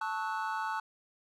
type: chord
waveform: triangle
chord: F# minor seventh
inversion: first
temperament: equal with one note detuned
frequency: 880 / 1108.7 / 1294.4 / 1480 Hz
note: A5 / C#6 / E6 / F#6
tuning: 0 / 0 / -32 / 0 cents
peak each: -33 / -38 / -38 / -37 dBFS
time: 0.01-0.8 s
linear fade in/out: 5 ms
effects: none